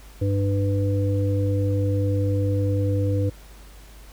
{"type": "harmonic tone", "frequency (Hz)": 99.4, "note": "G2", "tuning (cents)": 25, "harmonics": [1, 3, 5], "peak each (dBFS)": [-20, -28, -28], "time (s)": [0.21, 3.3], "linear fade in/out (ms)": 10, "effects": ["added 50 Hz sine -43 dBFS peak until 4.12 s", "pink hiss -50 dBFS RMS until 4.12 s"]}